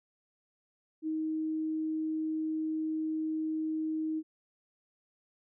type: tone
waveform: sine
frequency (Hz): 314.6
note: D#4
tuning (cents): +19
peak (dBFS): -30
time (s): 1.02-4.23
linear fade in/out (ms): 50
effects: none